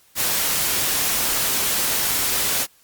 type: noise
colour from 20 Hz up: white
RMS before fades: -21 dBFS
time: 0.15-2.67 s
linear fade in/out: 50 ms
effects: white hiss -56 dBFS RMS until 2.83 s + Opus 48 kbps